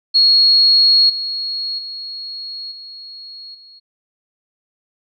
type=tone with level steps; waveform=sine; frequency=4312 Hz; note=C#8; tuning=49 cents flat; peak=-8 / -20 / -26 / -32 / -40 dBFS; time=0.14-3.8 s; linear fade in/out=20 ms; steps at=1.09 / 1.78 / 2.71 / 3.54 s; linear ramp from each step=10 ms; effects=none